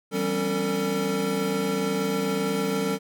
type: tone cluster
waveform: square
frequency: 165.7 / 194 / 256.2 / 278.3 / 450.4 Hz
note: E3 / G3 / C4 / C#4 / A4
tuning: +9 / -18 / -36 / +7 / +40 cents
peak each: -36 / -29 / -37 / -32 / -28 dBFS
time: 0.11-2.99 s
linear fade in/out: 50 ms
effects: none